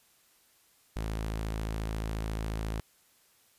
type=tone; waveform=sawtooth; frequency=54.2 Hz; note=A1; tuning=25 cents flat; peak=-28 dBFS; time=0.96-2.8 s; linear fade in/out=0 ms; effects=white hiss -65 dBFS RMS until 3.58 s + resampled to 32000 Hz